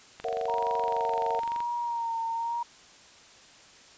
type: click train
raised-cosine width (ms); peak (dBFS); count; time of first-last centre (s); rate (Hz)
0.3; -24; 34; 0.2-1.604; 23.5
type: chord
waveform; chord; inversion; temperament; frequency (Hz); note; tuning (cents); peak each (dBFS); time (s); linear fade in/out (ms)
sine; F# dominant seventh; first; just; 462.5 / 555 / 666 / 740; A#4 / C#5 / E5 / F#5; -14 / +2 / +18 / 0; -32 / -38 / -34 / -33; 0.24-1.4; 10
type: tone with vibrato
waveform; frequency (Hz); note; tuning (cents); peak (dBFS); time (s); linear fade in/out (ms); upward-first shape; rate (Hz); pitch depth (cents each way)
sine; 932.3; A#5; 0; -28; 0.48-2.63; 5; sine; 1; 38
effects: white hiss -53 dBFS RMS until 3.97 s + resampled to 16000 Hz